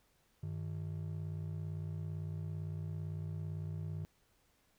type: ring-modulated tone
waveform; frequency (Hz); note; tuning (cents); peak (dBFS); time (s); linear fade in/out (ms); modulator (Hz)
triangle; 125.5; B2; +28; -33; 0.43-4.05; 0; 28.9
effects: pink hiss -73 dBFS RMS until 4.78 s